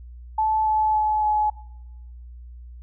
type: tone with pitch steps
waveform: sine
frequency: 870 / 863 / 856 / 849.1 Hz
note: A5 / A5 / A5 / G#5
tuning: -20 / -34 / -48 / +38 cents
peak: -18 dBFS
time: 0.38-1.5 s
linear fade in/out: 5 ms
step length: 280 ms
effects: noise-tail reverb RT60 0.9 s tail -21 dB re dry + added 60 Hz sine -38 dBFS peak until 2.82 s